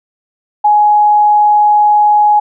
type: tone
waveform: sine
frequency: 837 Hz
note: G#5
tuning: 13 cents sharp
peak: -5 dBFS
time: 0.64-2.4 s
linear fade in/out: 10 ms
effects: none